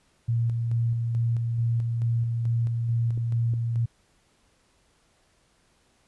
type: tone with tremolo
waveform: sine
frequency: 116.54 Hz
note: A#2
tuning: in tune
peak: -21 dBFS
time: 0.28-3.86 s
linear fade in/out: 10 ms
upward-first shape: square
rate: 2.3 Hz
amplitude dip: 30%
type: clicks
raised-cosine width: 3 ms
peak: -27 dBFS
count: 2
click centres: 3.176 / 3.537 s
effects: pink hiss -65 dBFS RMS until 6.07 s + resampled to 24000 Hz